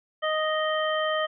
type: harmonic tone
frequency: 622.3 Hz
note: D#5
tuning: in tune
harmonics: 1 / 2 / 3 / 5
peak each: -26 / -29 / -31 / -33 dBFS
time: 0.22-1.27 s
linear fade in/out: 20 ms
effects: none